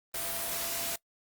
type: tone in noise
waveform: sine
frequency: 677 Hz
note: E5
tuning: 46 cents sharp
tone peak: -44 dBFS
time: 0.14-0.96 s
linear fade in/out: 5 ms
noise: white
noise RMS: -34 dBFS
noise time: 0.14-0.96 s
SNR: -13 dB
effects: noise-tail reverb RT60 0.1 s tail -22 dB re dry + Opus 32 kbps